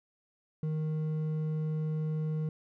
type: tone with hard clipping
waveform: sine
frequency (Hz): 155.56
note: D#3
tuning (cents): 0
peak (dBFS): -31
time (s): 0.63-2.49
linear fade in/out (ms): 2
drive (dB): 5
effects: none